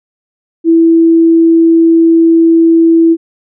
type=tone; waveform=sine; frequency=330 Hz; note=E4; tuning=2 cents sharp; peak=-3 dBFS; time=0.64-3.17 s; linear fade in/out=50 ms; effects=none